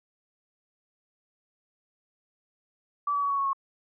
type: tone with pitch steps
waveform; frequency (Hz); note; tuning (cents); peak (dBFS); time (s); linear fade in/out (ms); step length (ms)
sine; 1155 / 1142.4 / 1129.9 / 1117.6 / 1105.4 / 1093.3; D6 / D6 / C#6 / C#6 / C#6 / C#6; -29 / -48 / +33 / +14 / -5 / -24; -24; 3.07-3.532; 5; 77
effects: none